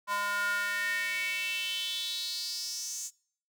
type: tone with high-pass filter sweep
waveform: square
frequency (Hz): 203.7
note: G#3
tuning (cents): -33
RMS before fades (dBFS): -33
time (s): 0.07-3.11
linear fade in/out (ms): 50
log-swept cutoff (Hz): 1100 to 6900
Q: 5.6
effects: noise-tail reverb RT60 0.6 s tail -26 dB re dry